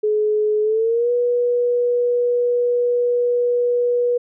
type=tone with pitch glide; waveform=sine; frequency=424.9 to 485.3 Hz; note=G#4 to B4; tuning=+40 to -30 cents; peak=-15 dBFS; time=0.03-4.18 s; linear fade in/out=10 ms; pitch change=+230 cents; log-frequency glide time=0.62-1.11 s; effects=none